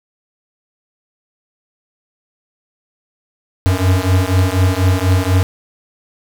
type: beating tone pair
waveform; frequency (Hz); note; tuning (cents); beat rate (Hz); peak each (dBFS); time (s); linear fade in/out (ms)
square; 90.9 / 95; F#2 / F#2; -30 / +46; 4.1; -15; 3.66-5.43; 0
effects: none